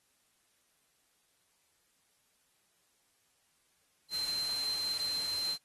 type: tone in noise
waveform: sine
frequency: 4118 Hz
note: C8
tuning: 28 cents flat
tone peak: -32 dBFS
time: 4.1-5.58 s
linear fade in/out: 50 ms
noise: white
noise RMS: -43 dBFS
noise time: 4.1-5.58 s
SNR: +8 dB
effects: white hiss -73 dBFS RMS until 5.64 s + AAC 32 kbps